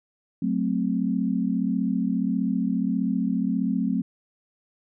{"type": "chord", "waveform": "sine", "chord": "F# diminished", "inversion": "none", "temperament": "equal", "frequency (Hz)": [185, 220, 261.6], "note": ["F#3", "A3", "C4"], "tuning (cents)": [0, 0, 0], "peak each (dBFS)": -26, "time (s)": [0.42, 4.02], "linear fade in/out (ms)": 5, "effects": []}